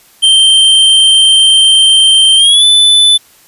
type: tone with pitch glide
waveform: square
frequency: 3136 to 3500 Hz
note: G7 to A7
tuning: 0 to -10 cents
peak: -4 dBFS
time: 0.22-3.18 s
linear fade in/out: 20 ms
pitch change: +190 cents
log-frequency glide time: 2.37-2.64 s
effects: white hiss -44 dBFS RMS until 3.47 s + resampled to 32000 Hz